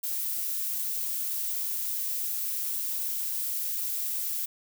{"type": "noise", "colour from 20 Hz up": "violet", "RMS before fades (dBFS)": -31, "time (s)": [0.03, 4.46], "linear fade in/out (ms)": 10, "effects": []}